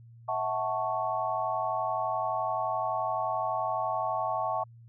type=chord; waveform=sine; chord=F# minor seventh; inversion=third; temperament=equal with one note detuned; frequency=648.3 / 740 / 880 / 1108.7 Hz; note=E5 / F#5 / A5 / C#6; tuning=-29 / 0 / 0 / 0 cents; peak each=-33 dBFS; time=0.28-4.64 s; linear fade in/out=10 ms; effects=added 116 Hz sine -49 dBFS peak until 4.88 s